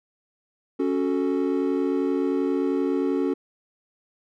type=chord; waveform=triangle; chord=F# minor; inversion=second; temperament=equal; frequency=277.2 / 370 / 440 Hz; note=C#4 / F#4 / A4; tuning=0 / 0 / 0 cents; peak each=-22 / -24 / -26 dBFS; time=0.79-3.34 s; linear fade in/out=10 ms; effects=none